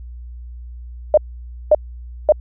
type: tone bursts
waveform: sine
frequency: 607 Hz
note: D#5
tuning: 43 cents flat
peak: -6 dBFS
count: 3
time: 1.14-2.322 s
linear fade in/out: 2 ms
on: 34 ms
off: 540 ms
effects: added 60 Hz sine -31 dBFS peak until 2.4 s